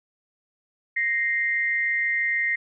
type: tone pair together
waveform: sine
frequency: 1864.7 / 2091 Hz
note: A#6 / C7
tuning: 0 / -2 cents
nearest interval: major second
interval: 198 cents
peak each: -24 dBFS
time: 0.96-2.56 s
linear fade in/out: 10 ms
effects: none